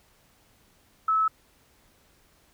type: tone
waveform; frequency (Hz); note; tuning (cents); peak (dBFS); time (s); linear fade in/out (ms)
sine; 1300; E6; -24; -20; 1.08-1.28; 5
effects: pink hiss -62 dBFS RMS until 2.53 s